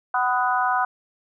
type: harmonic tone with a mistuned harmonic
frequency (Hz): 250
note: B3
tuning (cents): +21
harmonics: 3 / 4 / 5 / 6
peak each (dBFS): -23 / -24 / -25 / -26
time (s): 0.14-0.85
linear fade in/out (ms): 5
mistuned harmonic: 6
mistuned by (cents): -25
effects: none